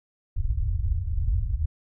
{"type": "low-pass noise", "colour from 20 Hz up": "white", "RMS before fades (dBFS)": -25, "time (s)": [0.36, 1.66], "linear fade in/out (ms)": 5, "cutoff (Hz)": 100, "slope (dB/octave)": 48, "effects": []}